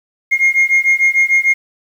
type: beating tone pair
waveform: sine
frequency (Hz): 2135 / 2141.7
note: C7 / C7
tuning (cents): +34 / +40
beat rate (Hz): 6.7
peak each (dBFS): -11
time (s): 0.31-1.54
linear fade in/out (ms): 20
effects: tanh soft clip ceiling -6 dBFS + 7-bit

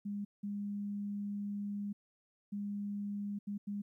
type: tone bursts at uneven times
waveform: sine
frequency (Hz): 203.5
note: G#3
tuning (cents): -35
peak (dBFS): -36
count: 5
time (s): 0.05-0.25 / 0.43-1.93 / 2.52-3.39 / 3.47-3.58 / 3.67-3.82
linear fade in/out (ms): 10
effects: 13-bit

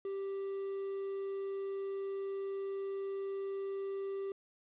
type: tone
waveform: triangle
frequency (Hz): 392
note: G4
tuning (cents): 0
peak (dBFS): -34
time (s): 0.05-4.32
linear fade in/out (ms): 2
effects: resampled to 8000 Hz + 11-bit

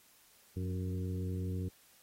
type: harmonic tone with a mistuned harmonic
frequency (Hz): 92.5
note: F#2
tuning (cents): 0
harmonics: 1 / 2 / 3 / 4 / 5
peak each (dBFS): -35 / -41 / -45 / -47 / -49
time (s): 0.56-1.69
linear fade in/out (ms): 10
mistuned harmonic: 2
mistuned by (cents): -37
effects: white hiss -64 dBFS RMS until 2.02 s + AAC 48 kbps

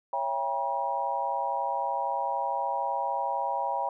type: chord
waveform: sine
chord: C# diminished seventh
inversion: none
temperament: just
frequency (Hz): 554.4 / 665.2 / 798.3 / 957.9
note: C#5 / E5 / G5 / Bb5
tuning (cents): 0 / +16 / +31 / +47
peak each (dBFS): -35 / -36 / -31 / -30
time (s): 0.13-3.89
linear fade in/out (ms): 2
effects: none

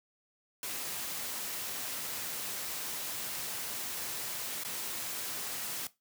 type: noise with dropouts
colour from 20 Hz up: white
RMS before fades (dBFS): -38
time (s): 0.63-5.87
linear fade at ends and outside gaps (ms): 1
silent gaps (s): 4.636-4.648
effects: noise-tail reverb RT60 0.2 s tail -17 dB re dry + high-pass 100 Hz 12 dB/octave

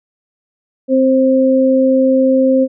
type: tone pair together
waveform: sine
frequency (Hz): 261.8 / 527.7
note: C4 / C5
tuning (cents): +1 / +15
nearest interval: octave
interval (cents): 1214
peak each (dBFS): -11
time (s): 0.88-2.68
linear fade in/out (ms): 50
effects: none

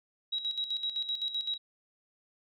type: tone with tremolo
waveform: sine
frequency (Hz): 3854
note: B7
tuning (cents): -43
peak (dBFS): -29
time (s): 0.32-1.58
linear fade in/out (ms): 10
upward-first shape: square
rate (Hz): 7.8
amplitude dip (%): 65
effects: none

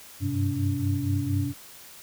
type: tone cluster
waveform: sine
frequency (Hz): 95.3 / 99.6 / 129.5 / 286.4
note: G2 / G2 / C3 / D4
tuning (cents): -48 / +28 / -17 / -43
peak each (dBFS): -29 / -28 / -30 / -29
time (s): 0.2-1.54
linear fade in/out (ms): 50
effects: white hiss -47 dBFS RMS until 2.02 s

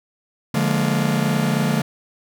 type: chord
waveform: 45% pulse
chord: Bb dominant seventh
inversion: first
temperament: just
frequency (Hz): 145.68 / 174.81 / 209.8 / 233.1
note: D3 / F3 / Ab3 / Bb3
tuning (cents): -14 / +2 / +18 / 0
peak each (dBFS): -22 / -24 / -23 / -24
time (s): 0.54-1.82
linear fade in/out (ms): 5
effects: none

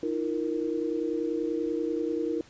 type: chord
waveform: sine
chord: Eb suspended second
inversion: none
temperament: equal with one note detuned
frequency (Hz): 311.1 / 341.4 / 466.2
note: Eb4 / F4 / Bb4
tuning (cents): 0 / -39 / 0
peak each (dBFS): -31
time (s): 0.03-2.41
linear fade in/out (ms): 2
effects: pink hiss -55 dBFS RMS until 2.49 s + resampled to 16000 Hz

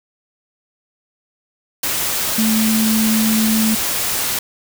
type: tone in noise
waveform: sine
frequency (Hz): 220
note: A3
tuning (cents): 0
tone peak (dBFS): -14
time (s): 2.38-3.75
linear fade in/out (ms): 5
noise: white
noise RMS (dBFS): -20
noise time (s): 1.83-4.39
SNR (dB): +3
effects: none

